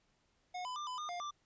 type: tone with pitch steps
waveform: square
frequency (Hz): 725 / 1004 / 1191 / 1005 / 1216 / 705 / 1179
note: F#5 / B5 / D6 / B5 / D#6 / F5 / D6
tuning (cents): -35 / +28 / +24 / +30 / -40 / +16 / +6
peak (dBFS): -40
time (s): 0.54-1.31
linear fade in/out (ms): 10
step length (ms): 110
effects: pink hiss -75 dBFS RMS until 1.45 s + resampled to 16000 Hz